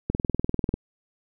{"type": "click train", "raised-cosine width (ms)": 3, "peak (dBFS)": -11, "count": 14, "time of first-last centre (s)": [0.1, 0.74], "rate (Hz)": 20.3, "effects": []}